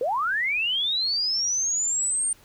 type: linear sweep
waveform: sine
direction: up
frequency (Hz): 452.9 to 8870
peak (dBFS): -22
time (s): 0.01-2.33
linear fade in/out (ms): 2
effects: pink hiss -55 dBFS RMS until 2.44 s